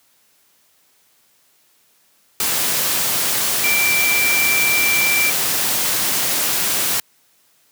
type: tone in noise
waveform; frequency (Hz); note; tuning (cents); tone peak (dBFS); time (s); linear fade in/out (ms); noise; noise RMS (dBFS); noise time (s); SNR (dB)
sine; 2347; D7; -2; -16; 3.64-5.3; 2; white; -19; 2.4-7; 0
effects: white hiss -58 dBFS RMS until 7.71 s + high-pass 100 Hz 12 dB/octave